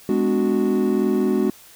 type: chord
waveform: triangle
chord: G# half-diminished seventh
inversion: none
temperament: equal with one note detuned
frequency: 207.7 / 251.8 / 293.7 / 370 Hz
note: G#3 / B3 / D4 / F#4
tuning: 0 / +34 / 0 / 0 cents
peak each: -20 / -21 / -23 / -19 dBFS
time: 0.09-1.5 s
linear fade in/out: 2 ms
effects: white hiss -47 dBFS RMS until 1.75 s